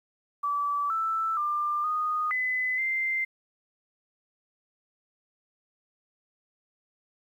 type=tone with pitch steps; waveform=sine; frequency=1154 / 1323 / 1193 / 1236 / 2015 / 2086 Hz; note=D6 / E6 / D6 / D#6 / B6 / C7; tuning=-31 / +6 / +27 / -12 / +34 / -6 cents; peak=-25 dBFS; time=0.43-3.25 s; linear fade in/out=10 ms; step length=470 ms; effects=10-bit